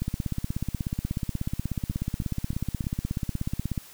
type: two click trains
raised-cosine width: 5 ms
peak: -15 / -23 dBFS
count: 63 / 4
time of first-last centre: 0.02-3.778 / 1.91-2.842 s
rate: 16.5 / 3.22 Hz
effects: white hiss -49 dBFS RMS until 3.93 s